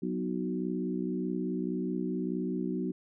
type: harmonic tone with a mistuned harmonic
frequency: 61.74 Hz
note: B1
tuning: in tune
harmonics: 3 / 4 / 5 / 6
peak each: -34 / -35 / -36 / -37 dBFS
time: 0.02-2.92 s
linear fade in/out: 10 ms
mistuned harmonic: 5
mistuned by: +17 cents
effects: none